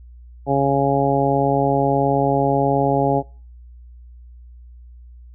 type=harmonic tone; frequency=138.59 Hz; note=C#3; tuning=in tune; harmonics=1 / 2 / 3 / 4 / 5 / 6; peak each=-22 / -22 / -22 / -22 / -22 / -22 dBFS; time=0.46-3.23 s; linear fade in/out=50 ms; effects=noise-tail reverb RT60 0.4 s tail -23 dB re dry + added 60 Hz sine -39 dBFS peak until 5.34 s